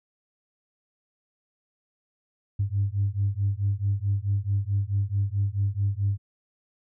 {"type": "beating tone pair", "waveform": "sine", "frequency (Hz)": [97.8, 102.4], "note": ["G2", "G#2"], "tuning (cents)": [-4, -24], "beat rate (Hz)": 4.6, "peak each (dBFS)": -25, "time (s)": [2.59, 6.18], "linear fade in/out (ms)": 10, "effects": ["tanh soft clip ceiling -16 dBFS"]}